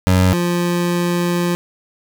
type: tone pair in turn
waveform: 25% pulse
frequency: 92.5 / 174.62 Hz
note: F#2 / F3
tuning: 0 / 0 cents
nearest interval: major seventh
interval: 1100 cents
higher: second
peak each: -7 / -12 dBFS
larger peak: first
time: 0.07-0.33 / 0.33-1.55 s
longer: second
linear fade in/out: 0 ms
effects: none